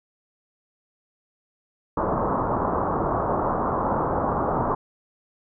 white low-pass noise, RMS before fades -24 dBFS, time 1.97-4.75 s, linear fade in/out 5 ms, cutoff 1200 Hz, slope 48 dB/octave, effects none

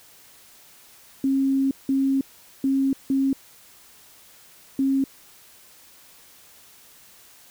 sine tone bursts at uneven times, 270.3 Hz, C#4, 44 cents flat, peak -18 dBFS, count 5, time 1.24-1.71 / 1.89-2.21 / 2.64-2.93 / 3.1-3.33 / 4.79-5.04 s, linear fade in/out 2 ms, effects white hiss -51 dBFS RMS until 7.5 s

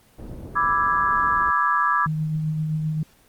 pink low-pass noise, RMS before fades -37 dBFS, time 0.18-1.51 s, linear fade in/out 10 ms, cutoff 480 Hz, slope 12 dB/octave
sine chord, E dominant seventh, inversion second, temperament equal, 987.8 / 1174.7 / 1318.5 / 1661.2 Hz, B5 / D6 / E6 / G#6, 0 / 0 / 0 / 0 cents, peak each -25 / -20 / -26 / -24 dBFS, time 0.55-2.07 s, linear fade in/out 20 ms
sine tone with tremolo, 155.56 Hz, D#3, in tune, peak -20 dBFS, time 2.06-3.03 s, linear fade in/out 2 ms, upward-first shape triangle, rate 7.7 Hz, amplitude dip 35%
effects pink hiss -56 dBFS RMS until 3.28 s + Opus 24 kbps

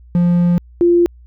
triangle / sine tone pair in turn, 174.61 / 346.7 Hz, F3 / F4, 0 / -13 cents, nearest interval octave, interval 1187 cents, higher second, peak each -8 dBFS, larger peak neither, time 0.15-0.58 / 0.81-1.06 s, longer first, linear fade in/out 0 ms, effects added 60 Hz sine -39 dBFS peak until 1.26 s

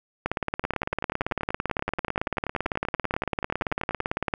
two click trains, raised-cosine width 0.5 ms, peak -14 / -10 dBFS, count 36 / 74, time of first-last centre 0.64-4.005 / 0.26-4.338 s, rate 10.4 / 17.9 Hz, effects none

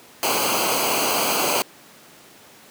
pink noise with comb filter, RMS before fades -21 dBFS, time 0.23-1.62 s, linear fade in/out 0 ms, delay 0.55 ms, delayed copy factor -0.75, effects pink hiss -47 dBFS RMS until 2.7 s + high-pass 200 Hz 12 dB/octave

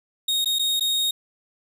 40% pulse tone with dropouts, 3729 Hz, A#7, in tune, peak -19 dBFS, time 0.28-1.11 s, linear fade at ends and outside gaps 5 ms, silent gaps 0.446-0.457 / 0.587-0.593 / 0.797-0.807 s, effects none

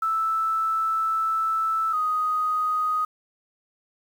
sine tone pair in turn, 1317 / 1248.9 Hz, E6 / D#6, -2 / +6 cents, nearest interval minor second, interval 92 cents, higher first, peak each -21 dBFS, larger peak neither, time 0.02-1.93 / 1.93-3.05 s, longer first, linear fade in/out 5 ms, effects 8-bit

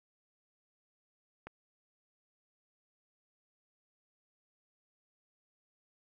click, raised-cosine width 0.5 ms, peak -29 dBFS, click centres 1.47 s, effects none

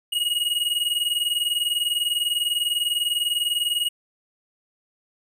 square tone pair together, 2876 / 2896 Hz, F#7 / F#7, -50 / -38 cents, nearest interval unison, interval 12 cents, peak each -25 dBFS, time 0.12-3.89 s, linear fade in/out 10 ms, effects none

